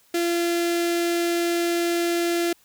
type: tone with notch filter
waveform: sawtooth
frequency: 342.5 Hz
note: F4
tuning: 34 cents flat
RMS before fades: -23 dBFS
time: 0.14-2.53 s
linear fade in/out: 5 ms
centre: 1000 Hz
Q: 1.4
effects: white hiss -59 dBFS RMS until 2.64 s